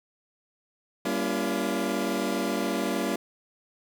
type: chord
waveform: 25% pulse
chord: G diminished seventh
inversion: none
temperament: just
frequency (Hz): 196 / 235.2 / 282.2 / 338.7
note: G3 / Bb3 / Db4 / Fb4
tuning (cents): 0 / +16 / +31 / +47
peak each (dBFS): -28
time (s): 1.05-3.16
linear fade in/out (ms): 5
effects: none